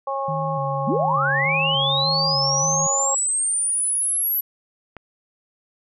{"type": "harmonic tone", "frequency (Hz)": 273.1, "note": "C#4", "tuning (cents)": -26, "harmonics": [2, 3, 4], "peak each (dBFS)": [-27, -27, -27], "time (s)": [0.07, 3.15], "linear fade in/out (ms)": 5}
{"type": "tone with vibrato", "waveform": "sine", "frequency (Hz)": 149.1, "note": "D3", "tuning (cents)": 27, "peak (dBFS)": -26, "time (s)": [0.28, 2.87], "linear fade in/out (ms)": 5, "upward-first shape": "square", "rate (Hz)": 1.7, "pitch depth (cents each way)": 80}
{"type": "linear sweep", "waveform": "sine", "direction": "up", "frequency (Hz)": [169.9, 11840], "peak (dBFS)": -19, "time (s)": [0.87, 4.41], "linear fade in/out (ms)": 10}
{"type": "click", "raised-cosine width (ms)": 0.5, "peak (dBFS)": -22, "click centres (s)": 4.967}
{"effects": []}